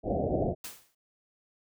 white low-pass noise, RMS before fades -29 dBFS, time 0.03-0.55 s, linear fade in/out 50 ms, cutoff 730 Hz, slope 96 dB/octave
white noise with exponential decay, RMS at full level -37 dBFS, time 0.64-0.95 s, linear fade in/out 5 ms, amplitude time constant 66 ms
effects none

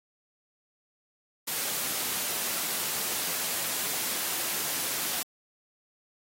white high-pass noise, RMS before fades -31 dBFS, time 1.47-5.23 s, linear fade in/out 10 ms, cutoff 140 Hz, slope 12 dB/octave, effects AAC 48 kbps

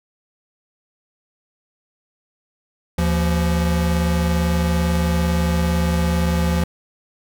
square tone pair together, 76.48 / 171.7 Hz, D#2 / F3, -29 / -29 cents, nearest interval octave + major second, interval 1400 cents, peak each -20 dBFS, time 2.98-6.64 s, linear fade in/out 5 ms, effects none

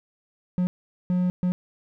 triangle tone bursts at uneven times, 180.4 Hz, F#3, 44 cents flat, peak -18 dBFS, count 3, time 0.58-0.67 / 1.1-1.3 / 1.43-1.52 s, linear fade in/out 0 ms, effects none

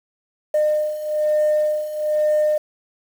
sine beating tone pair, 606 / 607.1 Hz, D#5 / D#5, -46 / -43 cents, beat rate 1.1 Hz, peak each -21 / -17 dBFS, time 0.54-2.58 s, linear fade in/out 5 ms, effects tanh soft clip ceiling -12 dBFS + 7-bit

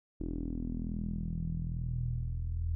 sawtooth tone with low-pass filter sweep, 41.2 Hz, E1, in tune, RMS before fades -35 dBFS, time 0.2-2.75 s, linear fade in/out 0 ms, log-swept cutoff 320 to 86 Hz, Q 5.7, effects none

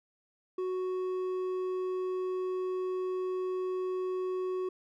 sine tone with hard clipping, 370 Hz, F#4, in tune, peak -32 dBFS, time 0.58-4.69 s, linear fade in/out 5 ms, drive 5 dB, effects none

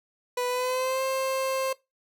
30% pulse tone with pitch glide, 493.9 to 529.3 Hz, B4 to C5, 0 to +20 cents, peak -23 dBFS, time 0.37-1.73 s, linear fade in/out 5 ms, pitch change +120 cents, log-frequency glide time 0.47-1.03 s, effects noise-tail reverb RT60 0.2 s tail -20 dB re dry

